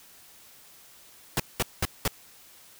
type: noise bursts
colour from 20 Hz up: pink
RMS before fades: -25 dBFS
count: 4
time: 1.37-2.078 s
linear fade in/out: 0 ms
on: 27 ms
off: 200 ms
effects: white hiss -53 dBFS RMS until 2.79 s